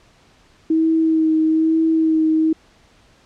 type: tone with vibrato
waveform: sine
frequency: 319.3 Hz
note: D#4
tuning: 45 cents sharp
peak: -13 dBFS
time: 0.7-2.53 s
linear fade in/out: 5 ms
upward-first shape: sine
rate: 1.1 Hz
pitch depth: 20 cents each way
effects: pink hiss -53 dBFS RMS until 3.25 s + low-pass 6000 Hz 12 dB/octave